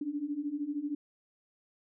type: beating tone pair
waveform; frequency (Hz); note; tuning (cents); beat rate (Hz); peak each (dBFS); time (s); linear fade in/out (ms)
sine; 282.8 / 295.8; C#4 / D4; +35 / +13; 13; -37 / -34; 0.01-0.95; 5
effects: none